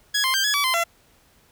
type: tone with pitch steps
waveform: 15% pulse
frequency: 1671 / 1048 / 1574 / 1684 / 1145 / 1036 / 678 Hz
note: G#6 / C6 / G6 / G#6 / D6 / C6 / E5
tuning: +10 / +2 / +7 / +24 / -44 / -17 / +49 cents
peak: -13 dBFS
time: 0.14-0.84 s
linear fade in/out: 10 ms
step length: 100 ms
effects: pink hiss -58 dBFS RMS until 1.51 s